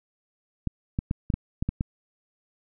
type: clicks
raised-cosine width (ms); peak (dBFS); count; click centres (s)
5; -13; 8; 0.673 / 0.989 / 1.111 / 1.302 / 1.34 / 1.625 / 1.69 / 1.809
effects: none